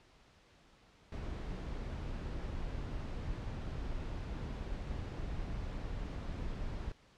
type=noise; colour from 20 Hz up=brown; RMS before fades=-40 dBFS; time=1.12-6.92 s; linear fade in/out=2 ms; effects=pink hiss -64 dBFS RMS until 7.17 s + low-pass 5000 Hz 12 dB/octave